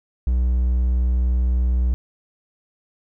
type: tone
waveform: triangle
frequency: 61.74 Hz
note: B1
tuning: in tune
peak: -14 dBFS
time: 0.27-1.94 s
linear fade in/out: 0 ms
effects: none